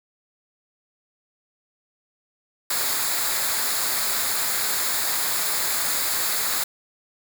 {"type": "noise with comb filter", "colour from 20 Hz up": "white", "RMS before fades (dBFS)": -24, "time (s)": [2.7, 6.64], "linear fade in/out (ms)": 5, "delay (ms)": 0.34, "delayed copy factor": -0.6, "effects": []}